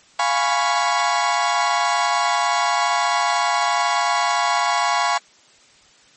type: chord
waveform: 35% pulse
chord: C# dominant seventh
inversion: first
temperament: equal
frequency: 698.5 / 830.6 / 987.8 / 1108.7 Hz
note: E#5 / G#5 / B5 / C#6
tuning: 0 / 0 / 0 / 0 cents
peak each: -21 dBFS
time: 0.19-5.18 s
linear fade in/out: 5 ms
effects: white hiss -52 dBFS RMS until 6.16 s + MP3 32 kbps